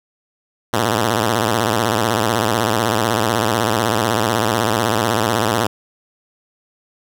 5% pulse tone with vibrato, 111.6 Hz, A2, 25 cents sharp, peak -4 dBFS, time 0.73-5.67 s, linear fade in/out 5 ms, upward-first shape square, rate 16 Hz, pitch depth 120 cents each way, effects none

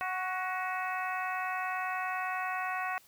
harmonic tone with a mistuned harmonic, 370 Hz, F#4, in tune, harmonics 2 / 3 / 4 / 5 / 6 / 7, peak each -36 / -37 / -39 / -39 / -46 / -42 dBFS, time 0.01-2.98 s, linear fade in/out 0 ms, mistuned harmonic 5, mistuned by +35 cents, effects white hiss -61 dBFS RMS until 3.07 s

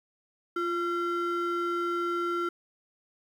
triangle ring-modulated tone, 857 Hz, A5, 46 cents flat, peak -22 dBFS, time 0.56-2.49 s, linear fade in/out 5 ms, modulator 510 Hz, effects 10-bit

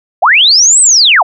sine linear two-way sweep, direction up then down, 575 to 8290 to 575 Hz, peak -3 dBFS, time 0.22-1.23 s, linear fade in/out 10 ms, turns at 0.81 s, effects none

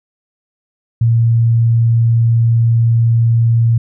sine tone, 115.7 Hz, A#2, 13 cents flat, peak -8 dBFS, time 1.01-3.78 s, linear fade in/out 5 ms, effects none

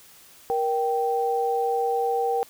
sine tone pair together, 471.1 / 780 Hz, A#4 / G5, +18 / -9 cents, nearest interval major sixth, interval 873 cents, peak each -24 dBFS, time 0.5-2.43 s, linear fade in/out 0 ms, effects white hiss -51 dBFS RMS until 2.49 s

